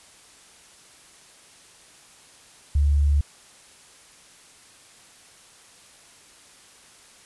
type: tone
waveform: sine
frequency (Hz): 72.1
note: D2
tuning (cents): -31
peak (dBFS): -16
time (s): 2.75-3.21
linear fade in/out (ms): 5
effects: white hiss -51 dBFS RMS until 7.25 s + resampled to 24000 Hz